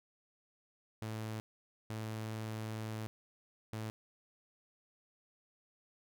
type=tone bursts at uneven times; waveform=sawtooth; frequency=109.7 Hz; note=A2; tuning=5 cents flat; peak=-35 dBFS; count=3; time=1.02-1.4 / 1.9-3.07 / 3.73-3.9 s; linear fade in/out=0 ms; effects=none